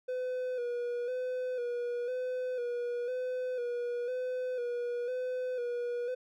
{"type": "tone with vibrato", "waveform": "triangle", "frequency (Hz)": 493.9, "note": "B4", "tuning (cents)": 0, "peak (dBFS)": -30, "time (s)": [0.08, 6.15], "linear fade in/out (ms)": 10, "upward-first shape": "square", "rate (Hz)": 1, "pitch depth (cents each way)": 41, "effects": []}